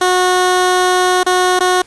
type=tone with dropouts; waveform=15% pulse; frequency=365 Hz; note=F#4; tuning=24 cents flat; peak=-4 dBFS; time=0.01-1.82 s; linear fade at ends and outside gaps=5 ms; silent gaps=1.233-1.263 / 1.592-1.605 s; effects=pink hiss -44 dBFS RMS until 1.86 s + resampled to 24000 Hz